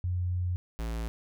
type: tone pair in turn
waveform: sine / square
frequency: 89.6 / 56.32 Hz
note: F2 / A1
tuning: +45 / +41 cents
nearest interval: minor sixth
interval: 804 cents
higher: first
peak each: -27 / -32 dBFS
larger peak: first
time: 0.04-0.56 / 0.79-1.08 s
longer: first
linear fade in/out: 0 ms
effects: none